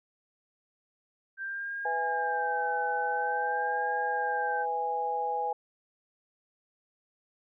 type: tone with vibrato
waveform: sine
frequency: 1568 Hz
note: G6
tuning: in tune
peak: -33 dBFS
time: 1.37-4.66 s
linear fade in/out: 50 ms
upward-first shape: sine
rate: 0.48 Hz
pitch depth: 59 cents each way
type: harmonic tone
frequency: 164.81 Hz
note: E3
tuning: in tune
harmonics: 3 / 4 / 5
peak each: -35 / -40 / -29 dBFS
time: 1.85-5.53 s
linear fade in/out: 5 ms
effects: none